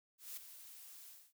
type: noise with ADSR envelope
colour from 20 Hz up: blue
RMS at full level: -45 dBFS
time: 0.18-1.33 s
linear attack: 190 ms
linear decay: 7 ms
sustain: -10 dB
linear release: 250 ms
effects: none